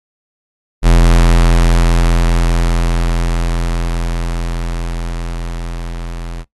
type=tone with level ramp; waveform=square; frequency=42.42 Hz; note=F1; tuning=50 cents flat; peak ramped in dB=-5 to -23 dBFS; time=0.82-6.45 s; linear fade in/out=50 ms; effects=noise-tail reverb RT60 0.1 s tail -18 dB re dry + AAC 32 kbps